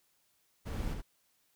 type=noise with echo; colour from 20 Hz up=brown; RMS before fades=-36 dBFS; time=0.65-0.95 s; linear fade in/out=20 ms; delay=71 ms; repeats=1; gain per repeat=-4 dB; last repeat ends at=1.021 s; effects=white hiss -73 dBFS RMS until 1.55 s